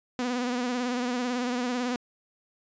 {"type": "tone with vibrato", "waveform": "sawtooth", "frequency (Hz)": 246.9, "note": "B3", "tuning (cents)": 0, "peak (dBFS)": -23, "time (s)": [0.19, 1.96], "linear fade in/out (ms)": 0, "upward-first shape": "sine", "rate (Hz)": 18, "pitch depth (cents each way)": 50, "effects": ["resampled to 16000 Hz"]}